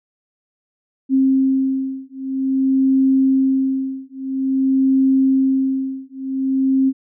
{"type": "beating tone pair", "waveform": "sine", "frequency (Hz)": [266, 266.5], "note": ["C4", "C4"], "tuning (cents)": [29, 32], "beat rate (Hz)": 0.5, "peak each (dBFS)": -17, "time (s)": [1.09, 6.93], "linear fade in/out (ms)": 50, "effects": []}